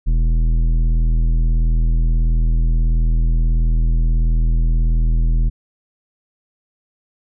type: tone with tanh clipping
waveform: sine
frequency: 40.76 Hz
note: E1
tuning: 19 cents flat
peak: -14 dBFS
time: 0.06-5.5 s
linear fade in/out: 20 ms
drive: 11 dB
effects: none